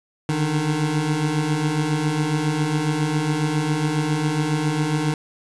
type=beating tone pair; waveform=25% pulse; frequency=146.83 / 154.13 Hz; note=D3 / D#3; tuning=0 / -16 cents; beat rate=7.3 Hz; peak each=-22 / -17 dBFS; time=0.29-5.14 s; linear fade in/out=2 ms; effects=resampled to 22050 Hz + 7-bit